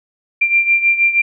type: beating tone pair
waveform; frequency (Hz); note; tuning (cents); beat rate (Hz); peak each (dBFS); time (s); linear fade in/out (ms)
sine; 2372 / 2378.3; D7 / D7; +17 / +21; 6.3; -12 / -17; 0.41-1.22; 10
effects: none